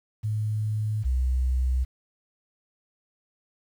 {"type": "tone pair in turn", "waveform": "sine", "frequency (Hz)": [107.3, 63.77], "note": ["A2", "C2"], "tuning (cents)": [-43, -44], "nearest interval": "major sixth", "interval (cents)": 901, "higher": "first", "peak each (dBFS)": [-24, -21], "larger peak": "second", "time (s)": [[0.23, 1.04], [1.04, 1.85]], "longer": "neither", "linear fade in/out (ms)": 20, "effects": ["9-bit"]}